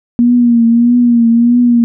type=tone with vibrato; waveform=sine; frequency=237 Hz; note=A#3; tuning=29 cents sharp; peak=-5 dBFS; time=0.19-1.84 s; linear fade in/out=0 ms; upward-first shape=triangle; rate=1.6 Hz; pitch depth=58 cents each way; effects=none